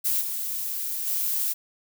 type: noise with level steps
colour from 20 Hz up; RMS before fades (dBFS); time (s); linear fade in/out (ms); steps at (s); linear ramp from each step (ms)
violet; -24 / -30 / -26; 0.04-1.54; 20; 0.2 / 1.06; 20
effects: none